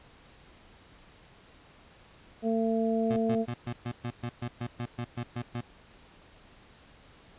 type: harmonic tone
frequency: 225.1 Hz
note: A3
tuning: 40 cents sharp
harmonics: 1 / 2 / 3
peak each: -27 / -30 / -32 dBFS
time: 2.42-3.46 s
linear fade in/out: 50 ms
type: tone bursts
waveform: 25% pulse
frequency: 120 Hz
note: B2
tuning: 49 cents flat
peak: -28 dBFS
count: 14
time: 3.1-5.612 s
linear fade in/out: 10 ms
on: 68 ms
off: 120 ms
effects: pink hiss -56 dBFS RMS until 7.38 s + resampled to 8000 Hz